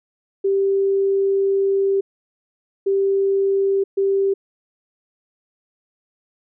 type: tone bursts at uneven times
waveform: sine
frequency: 392 Hz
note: G4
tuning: in tune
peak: -15 dBFS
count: 3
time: 0.44-2.01 / 2.86-3.84 / 3.97-4.34 s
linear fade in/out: 10 ms
effects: none